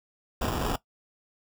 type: noise with sample-and-hold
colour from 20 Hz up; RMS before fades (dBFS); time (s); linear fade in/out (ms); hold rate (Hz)
pink; -29; 0.41-0.76; 5; 2100
effects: noise-tail reverb RT60 0.1 s tail -17 dB re dry